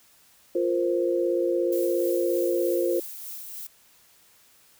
sine chord, F suspended fourth, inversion none, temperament equal, 349.2 / 466.2 / 523.3 Hz, F4 / Bb4 / C5, 0 / 0 / 0 cents, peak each -24 / -29 / -26 dBFS, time 0.55-3 s, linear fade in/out 5 ms
violet noise with tremolo, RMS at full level -37 dBFS, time 1.72-3.67 s, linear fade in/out 5 ms, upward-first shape sine, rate 3.3 Hz, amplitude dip 30%
effects white hiss -58 dBFS RMS until 4.79 s

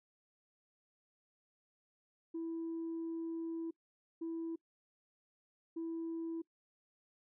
sine tone bursts at uneven times, 329.6 Hz, E4, in tune, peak -36 dBFS, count 3, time 2.34-3.71 / 4.21-4.56 / 5.76-6.42 s, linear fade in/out 10 ms, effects noise-tail reverb RT60 0.1 s tail -24 dB re dry + tanh soft clip ceiling -35 dBFS

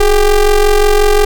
square ring-modulated tone, 197.2 Hz, G3, 11 cents sharp, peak -4 dBFS, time 0-1.25 s, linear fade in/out 5 ms, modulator 220 Hz, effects none

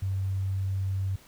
sine tone, 96.1 Hz, G2, 34 cents flat, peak -26 dBFS, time 0.02-1.16 s, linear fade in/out 5 ms, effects pink hiss -55 dBFS RMS until 1.27 s

